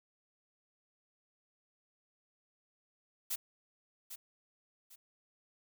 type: noise with echo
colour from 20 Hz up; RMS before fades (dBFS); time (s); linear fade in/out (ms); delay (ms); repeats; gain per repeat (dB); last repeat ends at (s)
blue; -36; 3.3-3.36; 10; 800; 2; -10; 4.96
effects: none